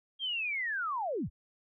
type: linear sweep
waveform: sine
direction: down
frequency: 3253 to 31 Hz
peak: -31 dBFS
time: 0.19-1.3 s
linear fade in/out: 50 ms
effects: none